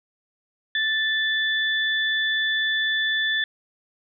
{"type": "tone pair together", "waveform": "sine", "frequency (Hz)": [1760, 3476], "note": ["A6", "A7"], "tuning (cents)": [0, -22], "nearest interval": "octave", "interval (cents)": 1178, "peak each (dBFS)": [-22, -25], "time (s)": [0.75, 3.44], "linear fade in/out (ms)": 2, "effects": []}